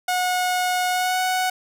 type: tone with pitch glide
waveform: sawtooth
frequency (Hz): 728 to 740.7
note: F#5 to F#5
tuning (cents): -28 to +2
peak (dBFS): -16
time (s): 0.08-1.5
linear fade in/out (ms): 5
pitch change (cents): +30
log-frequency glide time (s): 0.9-1.2
effects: none